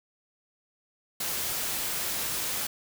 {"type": "noise", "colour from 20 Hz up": "white", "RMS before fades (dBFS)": -31, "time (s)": [1.2, 2.67], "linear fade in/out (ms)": 5, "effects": []}